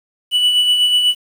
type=tone with tremolo; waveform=triangle; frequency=2960 Hz; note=F#7; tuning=in tune; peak=-8 dBFS; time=0.31-1.15 s; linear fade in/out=50 ms; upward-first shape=sine; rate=8.1 Hz; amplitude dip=40%; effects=7-bit